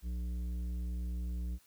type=tone with tanh clipping; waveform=sine; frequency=60.1 Hz; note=B1; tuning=46 cents flat; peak=-36 dBFS; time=0.02-1.59 s; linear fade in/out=50 ms; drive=10 dB; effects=white hiss -66 dBFS RMS until 1.66 s